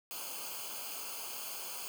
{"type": "noise with comb filter", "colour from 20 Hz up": "white", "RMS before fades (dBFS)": -42, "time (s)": [0.11, 1.88], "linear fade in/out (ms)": 0, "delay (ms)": 0.53, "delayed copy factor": -0.85, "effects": []}